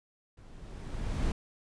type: noise with level ramp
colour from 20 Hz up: brown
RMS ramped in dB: -52 to -28 dBFS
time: 0.37-1.32 s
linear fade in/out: 5 ms
effects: resampled to 22050 Hz